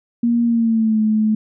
sine tone with pitch glide, 235.7 to 216.1 Hz, A#3 to A3, +19 to -31 cents, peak -13 dBFS, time 0.23-1.35 s, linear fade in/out 5 ms, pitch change -150 cents, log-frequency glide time 0.44-1 s, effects none

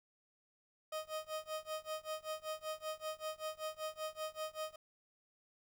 30% pulse tone with tremolo, 624 Hz, D#5, 5 cents sharp, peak -35 dBFS, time 0.92-4.76 s, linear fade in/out 5 ms, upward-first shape sine, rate 5.2 Hz, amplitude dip 95%, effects 11-bit

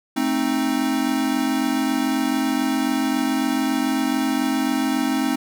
square chord, A diminished, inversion none, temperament equal with one note detuned, 220 / 263.9 / 311.1 Hz, A3 / C4 / Eb4, 0 / +15 / 0 cents, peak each -28 / -22 / -25 dBFS, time 0.16-5.36 s, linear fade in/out 10 ms, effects none

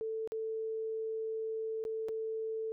sine tone with dropouts, 443 Hz, A4, 12 cents sharp, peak -34 dBFS, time 0.01-2.72 s, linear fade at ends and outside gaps 0 ms, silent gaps 0.275-0.32 / 1.84-1.851 / 2.085-2.09 s, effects none

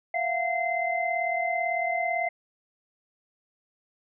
sine tone cluster, 678 / 716 / 2069 Hz, E5 / F5 / C7, +49 / +43 / -20 cents, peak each -29 dBFS, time 0.14-2.29 s, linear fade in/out 5 ms, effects none

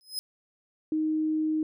sawtooth tone with exponential growth, 5080 Hz, D#8, 35 cents sharp, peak -24 dBFS, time 0.01-0.19 s, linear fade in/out 0 ms, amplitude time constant 39 ms
sine tone, 311.7 Hz, D#4, 3 cents sharp, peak -24 dBFS, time 0.92-1.63 s, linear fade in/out 2 ms
effects none

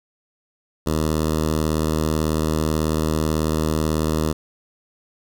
10% pulse tone with notch filter, 78.2 Hz, D#2, 9 cents sharp, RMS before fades -21 dBFS, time 0.86-4.33 s, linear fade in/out 10 ms, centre 2200 Hz, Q 1.2, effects none

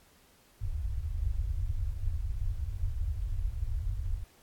pink low-pass noise, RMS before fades -32 dBFS, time 0.61-4.24 s, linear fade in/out 10 ms, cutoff 100 Hz, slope 48 dB/octave, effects pink hiss -62 dBFS RMS until 4.42 s + AAC 64 kbps

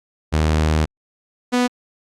sawtooth tone pair in turn, 77.78 / 246.9 Hz, D#2 / B3, 0 / 0 cents, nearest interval octave + minor sixth, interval 2000 cents, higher second, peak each -11 dBFS, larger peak neither, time 0.32-0.86 / 1.52-1.68 s, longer first, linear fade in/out 20 ms, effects low-pass 8000 Hz 12 dB/octave + Opus 48 kbps

